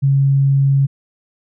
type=tone; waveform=sine; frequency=137.7 Hz; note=C#3; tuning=11 cents flat; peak=-10 dBFS; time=0.02-0.87 s; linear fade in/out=20 ms; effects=none